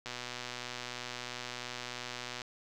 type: click train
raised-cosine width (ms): 0.2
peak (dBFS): -22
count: 291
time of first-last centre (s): 0.06-2.418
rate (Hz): 123
effects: none